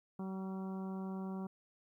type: harmonic tone with a mistuned harmonic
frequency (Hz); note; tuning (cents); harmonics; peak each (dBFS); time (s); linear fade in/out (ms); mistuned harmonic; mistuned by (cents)
190.2; F#3; +48; 1 / 2 / 3 / 4 / 5 / 6 / 7; -39 / -48 / -56 / -53 / -55 / -57 / -61; 0.19-1.47; 5; 7; +49
effects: 13-bit